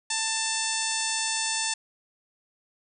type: harmonic tone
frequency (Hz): 889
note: A5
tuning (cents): +18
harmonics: 1 / 2 / 3 / 4 / 5 / 6 / 7 / 8 / 9 / 10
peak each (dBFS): -35 / -35 / -35 / -35 / -35 / -35 / -35 / -35 / -35 / -35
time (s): 0.1-1.74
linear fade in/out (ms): 5
effects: none